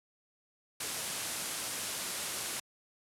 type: low-pass noise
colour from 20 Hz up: white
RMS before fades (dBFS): -38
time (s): 0.8-2.6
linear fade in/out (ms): 5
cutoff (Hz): 12000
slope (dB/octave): 48
effects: high-pass 100 Hz 12 dB/octave

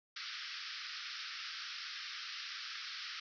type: band-pass noise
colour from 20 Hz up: white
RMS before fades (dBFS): -45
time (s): 0.16-3.2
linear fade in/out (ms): 5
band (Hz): 1200 to 5500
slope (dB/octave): 96
effects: none

